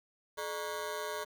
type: ring-modulated tone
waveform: 20% pulse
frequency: 515 Hz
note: C5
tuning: 28 cents flat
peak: -28 dBFS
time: 0.37-1.25 s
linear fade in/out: 20 ms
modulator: 86.2 Hz
effects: 9-bit